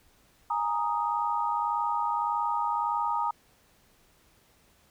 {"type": "chord", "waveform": "sine", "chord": "Ab suspended second", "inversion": "none", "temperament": "equal", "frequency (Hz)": [830.6, 932.3, 1244.5], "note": ["Ab5", "Bb5", "Eb6"], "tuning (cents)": [0, 0, 0], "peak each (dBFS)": [-32, -28, -31], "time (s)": [0.5, 3.31], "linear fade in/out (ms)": 5, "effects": ["pink hiss -63 dBFS RMS until 4.9 s"]}